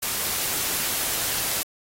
white noise, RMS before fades -26 dBFS, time 0.02-1.63 s, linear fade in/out 10 ms, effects AAC 48 kbps

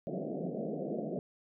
pink band-pass noise, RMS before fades -37 dBFS, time 0.07-1.19 s, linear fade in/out 0 ms, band 150 to 690 Hz, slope 96 dB/octave, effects none

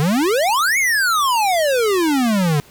square exponential two-way sweep, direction up then down, 140.6 to 2252 to 140.6 Hz, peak -15 dBFS, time 0-2.6 s, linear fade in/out 0 ms, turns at 0.78 s, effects pink hiss -47 dBFS RMS until 2.7 s

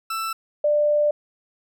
40% pulse / sine tone pair in turn, 1328 / 593 Hz, E6 / D5, +12 / +17 cents, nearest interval octave + major second, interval 1395 cents, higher first, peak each -24 / -16 dBFS, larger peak second, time 0.1-0.33 / 0.64-1.11 s, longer second, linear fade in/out 5 ms, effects none

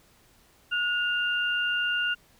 sine tone pair together, 1446.3 / 2794 Hz, F#6 / F7, -40 / 0 cents, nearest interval major seventh, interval 1140 cents, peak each -26 / -28 dBFS, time 0.71-2.15 s, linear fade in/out 20 ms, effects pink hiss -60 dBFS RMS until 2.39 s

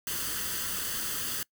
white noise with comb filter, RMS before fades -33 dBFS, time 0.07-1.43 s, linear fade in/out 2 ms, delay 0.64 ms, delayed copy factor +0.65, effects noise-tail reverb RT60 0.1 s tail -24 dB re dry

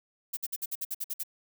violet noise bursts, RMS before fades -33 dBFS, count 10, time 0.33-1.235 s, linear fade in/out 10 ms, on 41 ms, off 55 ms, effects none

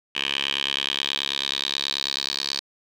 10% pulse tone with band-pass filter sweep, 69.3 Hz, C#2, in tune, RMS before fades -27 dBFS, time 0.15-2.6 s, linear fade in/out 5 ms, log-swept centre 2900 to 4400 Hz, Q 5.2, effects none

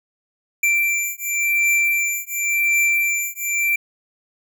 square beating tone pair, 2349 / 2349.92 Hz, D7 / D7, 0 / 0 cents, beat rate 0.92 Hz, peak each -21 dBFS, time 0.63-3.76 s, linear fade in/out 5 ms, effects none

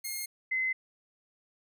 5% pulse / sine tone pair in turn, 2135 / 2050 Hz, C7 / C7, +34 / -36 cents, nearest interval minor second, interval 70 cents, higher first, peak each -24 / -27 dBFS, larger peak first, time 0.04-0.26 / 0.51-0.73 s, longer neither, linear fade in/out 10 ms, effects none

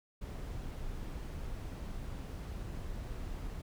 brown noise, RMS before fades -41 dBFS, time 0.21-3.62 s, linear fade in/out 10 ms, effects none

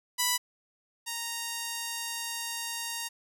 5% pulse tone pair in turn, 987.8 / 930.4 Hz, B5 / A#5, 0 / -4 cents, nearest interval minor second, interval 104 cents, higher first, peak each -13 / -21 dBFS, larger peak first, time 0.18-0.38 / 1.06-3.09 s, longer second, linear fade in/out 20 ms, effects none

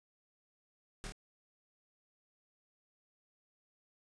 pink noise with echo, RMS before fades -43 dBFS, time 1.04-1.07 s, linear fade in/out 0 ms, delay 26 ms, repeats 2, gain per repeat -2 dB, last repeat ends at 1.122 s, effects resampled to 22050 Hz

